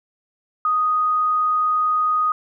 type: tone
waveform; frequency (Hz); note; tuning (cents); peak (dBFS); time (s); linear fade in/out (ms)
sine; 1244.5; D#6; 0; -16; 0.65-2.32; 2
effects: none